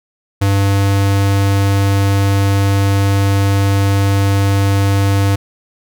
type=tone; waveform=square; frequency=98.9 Hz; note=G2; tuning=16 cents sharp; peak=-11 dBFS; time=0.41-5.36 s; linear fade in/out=10 ms; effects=none